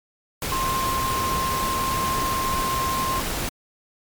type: tone in noise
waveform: sine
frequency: 1056 Hz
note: C6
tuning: 16 cents sharp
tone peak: -23 dBFS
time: 0.52-3.2 s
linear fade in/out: 2 ms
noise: pink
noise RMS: -27 dBFS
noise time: 0.42-3.49 s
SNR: +1 dB
effects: MP3 96 kbps